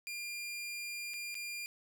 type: tone with dropouts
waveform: sawtooth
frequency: 2400 Hz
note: D7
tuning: 37 cents sharp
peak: -36 dBFS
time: 0.07-1.66 s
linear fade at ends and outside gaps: 0 ms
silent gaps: 1.136-1.14 / 1.344-1.352 s
effects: none